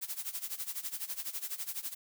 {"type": "noise with tremolo", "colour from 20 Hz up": "blue", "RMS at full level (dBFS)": -36, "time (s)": [0.01, 1.95], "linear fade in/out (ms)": 20, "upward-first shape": "sine", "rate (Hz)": 12, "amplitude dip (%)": 85, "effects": []}